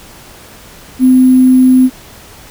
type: tone with sample-and-hold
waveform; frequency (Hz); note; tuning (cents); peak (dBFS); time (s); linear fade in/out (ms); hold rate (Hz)
sine; 256.9; C4; -32; -3; 0.99-1.9; 50; 11025
effects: pink hiss -36 dBFS RMS until 2.5 s